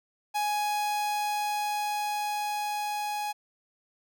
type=tone with level ramp; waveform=45% pulse; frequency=834 Hz; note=G#5; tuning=7 cents sharp; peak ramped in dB=-26 to -30 dBFS; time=0.34-3.33 s; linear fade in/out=20 ms; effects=none